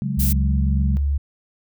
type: chord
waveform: sine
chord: C# suspended fourth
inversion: none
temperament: equal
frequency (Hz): 138.59 / 185 / 207.7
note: C#3 / F#3 / G#3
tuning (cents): 0 / 0 / 0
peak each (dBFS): -24 / -27 / -26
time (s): 0.02-0.97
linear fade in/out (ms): 0
type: tone with pitch glide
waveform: sine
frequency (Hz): 69.3 to 70.8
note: C#2 to C#2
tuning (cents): 0 to +37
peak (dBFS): -17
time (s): 0.17-1.18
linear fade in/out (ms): 10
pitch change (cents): +37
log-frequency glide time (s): 0.38-0.44
type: noise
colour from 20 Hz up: violet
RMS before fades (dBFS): -24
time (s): 0.19-0.33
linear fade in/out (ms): 10
effects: none